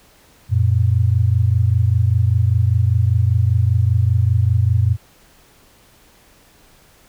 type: tone pair together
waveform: sine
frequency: 91.12 / 116.2 Hz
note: F#2 / A#2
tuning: -26 / -5 cents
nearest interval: major third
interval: 421 cents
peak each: -15 dBFS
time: 0.49-4.97 s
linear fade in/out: 50 ms
effects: pink hiss -51 dBFS RMS until 7.08 s